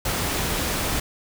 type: noise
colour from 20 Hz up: pink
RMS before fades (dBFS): -25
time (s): 0.05-1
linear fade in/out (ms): 5
effects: none